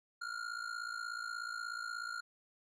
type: ring-modulated tone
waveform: square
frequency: 1408 Hz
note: F6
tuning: 14 cents sharp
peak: -37 dBFS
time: 0.21-2.21 s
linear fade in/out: 10 ms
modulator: 28.3 Hz
effects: low-pass 7000 Hz 12 dB/octave